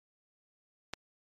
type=click; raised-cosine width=0.2 ms; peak=-18 dBFS; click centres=0.936 s; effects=MP3 96 kbps